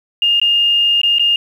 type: tone with dropouts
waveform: sine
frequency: 2826 Hz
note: F7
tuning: 20 cents sharp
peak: -10 dBFS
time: 0.22-1.36 s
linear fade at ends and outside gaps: 2 ms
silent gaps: 0.399-0.415 / 1.016-1.033 / 1.185-1.195 s
effects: 7-bit